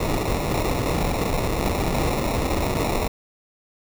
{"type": "noise with sample-and-hold", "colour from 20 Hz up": "pink", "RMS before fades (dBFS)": -23, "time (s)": [0, 3.08], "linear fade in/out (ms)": 5, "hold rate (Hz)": 1575, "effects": []}